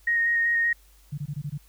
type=tone with vibrato; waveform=sine; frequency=1864.7 Hz; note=A#6; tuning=in tune; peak=-20 dBFS; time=0.07-0.73 s; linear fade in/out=5 ms; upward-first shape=square; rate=5.2 Hz; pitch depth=10 cents each way
type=tone bursts; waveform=sine; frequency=145.5 Hz; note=D3; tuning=16 cents flat; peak=-28 dBFS; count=6; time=1.12-1.579 s; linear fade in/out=10 ms; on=59 ms; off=21 ms
effects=added 50 Hz sine -54 dBFS peak until 1.68 s + white hiss -60 dBFS RMS until 1.68 s